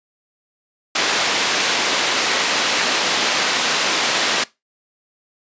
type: band-pass noise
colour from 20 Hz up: white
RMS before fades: -19 dBFS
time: 0.95-4.44 s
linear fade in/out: 5 ms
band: 260 to 4500 Hz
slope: 12 dB/octave
effects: noise-tail reverb RT60 0.2 s tail -20 dB re dry + resampled to 16000 Hz